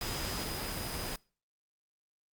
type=tone in noise; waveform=sine; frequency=4978 Hz; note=D#8; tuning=in tune; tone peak=-43 dBFS; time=0.01-1.16 s; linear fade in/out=2 ms; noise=pink; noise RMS=-37 dBFS; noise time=0.01-1.16 s; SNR=-9 dB; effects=noise-tail reverb RT60 0.4 s tail -25 dB re dry + Opus 48 kbps